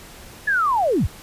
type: linear sweep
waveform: sine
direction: down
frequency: 1740 to 36.38 Hz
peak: -16 dBFS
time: 0.47-1.07 s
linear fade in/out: 10 ms
effects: pink hiss -42 dBFS RMS until 1.22 s + resampled to 32000 Hz